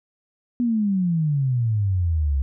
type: exponential sweep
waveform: sine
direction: down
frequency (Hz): 246.9 to 66.3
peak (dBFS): -18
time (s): 0.6-2.42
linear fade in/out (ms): 0
effects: none